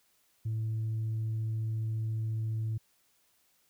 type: tone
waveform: sine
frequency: 110.7 Hz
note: A2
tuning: 11 cents sharp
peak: -28 dBFS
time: 0.45-2.78 s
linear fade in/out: 10 ms
effects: tanh soft clip ceiling -28 dBFS + white hiss -70 dBFS RMS until 3.69 s